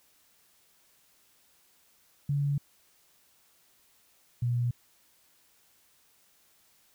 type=tone pair in turn; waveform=sine; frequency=142.5 / 120.94 Hz; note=C#3 / B2; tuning=+48 / -36 cents; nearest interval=minor third; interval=284 cents; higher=first; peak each=-25 dBFS; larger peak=neither; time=2.29-2.58 / 4.42-4.71 s; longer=neither; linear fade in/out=5 ms; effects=white hiss -65 dBFS RMS until 6.94 s